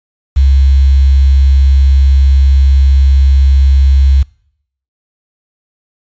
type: tone with quantisation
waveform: sine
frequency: 67.7 Hz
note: C#2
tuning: 40 cents flat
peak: -4 dBFS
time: 0.36-4.23 s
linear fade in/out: 10 ms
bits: 5
effects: noise-tail reverb RT60 0.7 s tail -24 dB re dry + resampled to 16000 Hz